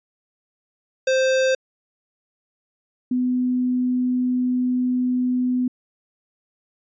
square / sine tone pair in turn, 523.3 / 250.7 Hz, C5 / B3, 0 / +26 cents, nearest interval octave + minor second, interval 1274 cents, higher first, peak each -17 / -18 dBFS, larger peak first, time 1.07-1.55 / 3.11-5.68 s, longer second, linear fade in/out 5 ms, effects resampled to 16000 Hz

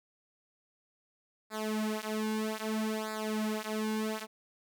sawtooth tone with flanger, 216.8 Hz, A3, 25 cents flat, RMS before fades -34 dBFS, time 1.5-4.27 s, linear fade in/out 50 ms, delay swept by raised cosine 0.33 to 6.23 ms, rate 0.62 Hz, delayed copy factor -0.95, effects none

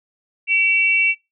sine tone pair together, 2297 / 2710 Hz, D7 / E7, -39 / +47 cents, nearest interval minor third, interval 286 cents, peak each -17 / -17 dBFS, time 0.47-1.15 s, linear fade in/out 50 ms, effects noise-tail reverb RT60 0.2 s tail -18 dB re dry

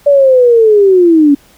sine linear sweep, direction down, 580 to 277.2 Hz, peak -3 dBFS, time 0.06-1.35 s, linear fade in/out 10 ms, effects pink hiss -45 dBFS RMS until 1.57 s

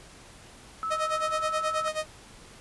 sine tone, 1304 Hz, E6, 19 cents flat, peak -28 dBFS, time 0.83-1.88 s, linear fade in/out 0 ms
sawtooth tone with tremolo, 622.3 Hz, D#5, in tune, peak -22 dBFS, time 0.9-2.06 s, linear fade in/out 20 ms, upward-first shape sine, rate 9.4 Hz, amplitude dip 90%
effects pink hiss -50 dBFS RMS until 2.6 s + resampled to 24000 Hz

